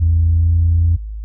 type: tone with pitch glide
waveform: sine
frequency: 82.9 to 84.06 Hz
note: E2 to E2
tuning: +10 to +34 cents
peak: -9 dBFS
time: 0-0.97 s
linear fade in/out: 20 ms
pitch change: +24 cents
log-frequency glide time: 0.28-0.54 s
effects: tanh soft clip ceiling -6 dBFS + added 53 Hz sine -24 dBFS peak until 1.24 s